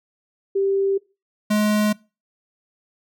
sine / square tone pair in turn, 392 / 210.9 Hz, G4 / G#3, 0 / +27 cents, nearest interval major seventh, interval 1073 cents, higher first, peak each -17 dBFS, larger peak neither, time 0.55-0.98 / 1.5-1.93 s, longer neither, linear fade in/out 10 ms, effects noise-tail reverb RT60 0.3 s tail -23 dB re dry

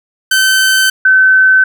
sawtooth / sine tone pair in turn, 1537 / 1527.3 Hz, G6 / G6, -35 / -46 cents, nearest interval unison, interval 11 cents, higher first, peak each -4 dBFS, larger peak neither, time 0.31-0.9 / 1.05-1.64 s, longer neither, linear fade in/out 5 ms, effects none

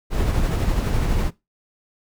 brown noise with tremolo, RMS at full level -19 dBFS, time 0.1-1.31 s, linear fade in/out 50 ms, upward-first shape sine, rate 12 Hz, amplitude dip 30%, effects noise-tail reverb RT60 0.2 s tail -18 dB re dry

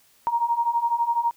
sine beating tone pair, 930 / 942 Hz, A#5 / A#5, -4 / +18 cents, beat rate 12 Hz, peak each -25 / -22 dBFS, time 0.27-1.31 s, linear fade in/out 0 ms, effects white hiss -59 dBFS RMS until 1.36 s

